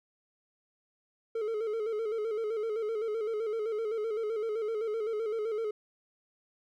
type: tone with vibrato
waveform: triangle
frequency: 438.5 Hz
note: A4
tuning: 6 cents flat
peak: -28 dBFS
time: 1.35-5.71 s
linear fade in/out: 5 ms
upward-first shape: square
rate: 7.8 Hz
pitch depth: 63 cents each way
effects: none